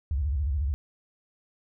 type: tone with vibrato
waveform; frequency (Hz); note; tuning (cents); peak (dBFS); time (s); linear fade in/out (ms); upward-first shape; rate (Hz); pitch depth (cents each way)
sine; 70.7; C#2; +35; -24; 0.11-0.74; 0; square; 14; 180
effects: none